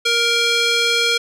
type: tone with band-pass filter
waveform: square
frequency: 468.5 Hz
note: A#4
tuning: 9 cents sharp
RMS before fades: -17 dBFS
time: 0.05-1.18 s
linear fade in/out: 10 ms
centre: 3500 Hz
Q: 1.4
effects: none